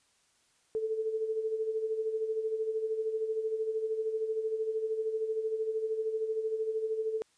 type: tone with tremolo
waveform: sine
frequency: 440 Hz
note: A4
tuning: in tune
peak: -27 dBFS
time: 0.75-7.22 s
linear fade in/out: 0 ms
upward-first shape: sine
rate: 13 Hz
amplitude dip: 60%
effects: white hiss -69 dBFS RMS until 7.37 s + resampled to 22050 Hz